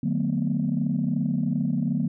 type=tone cluster; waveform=sine; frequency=150.3 / 183.7 / 224.3 / 247.1 Hz; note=D3 / F#3 / A3 / B3; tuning=+40 / -12 / +34 / +1 cents; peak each=-27 dBFS; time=0.03-2.08 s; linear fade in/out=5 ms; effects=tanh soft clip ceiling -14 dBFS